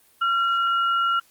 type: tone pair together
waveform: sine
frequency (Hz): 1369.6 / 2892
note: F6 / F#7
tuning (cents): -34 / -40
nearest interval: octave + minor second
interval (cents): 1294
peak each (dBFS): -19 / -30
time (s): 0.21-1.2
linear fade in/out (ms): 10
effects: white hiss -58 dBFS RMS until 1.3 s + Opus 32 kbps